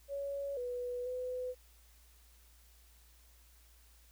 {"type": "tone with pitch steps", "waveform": "sine", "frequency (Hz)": [560, 491.7, 503], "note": ["C#5", "B4", "B4"], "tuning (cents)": [18, -8, 32], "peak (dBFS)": -36, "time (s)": [0.08, 1.55], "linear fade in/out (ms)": 50, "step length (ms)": 490, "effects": ["added 58 Hz sine -61 dBFS peak until 4.11 s", "white hiss -66 dBFS RMS until 4.11 s"]}